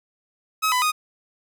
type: tone with pitch steps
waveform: sawtooth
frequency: 1277 / 1000 / 1241 Hz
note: D#6 / B5 / D#6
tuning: +45 / +21 / -5 cents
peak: -15 dBFS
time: 0.62-0.92 s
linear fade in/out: 20 ms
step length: 100 ms
effects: none